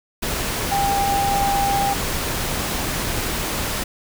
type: tone in noise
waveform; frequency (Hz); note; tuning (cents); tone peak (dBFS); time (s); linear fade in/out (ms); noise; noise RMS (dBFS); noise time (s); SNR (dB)
sine; 797; G5; +28; -18; 0.71-1.94; 10; pink; -24; 0.22-3.84; +3
effects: none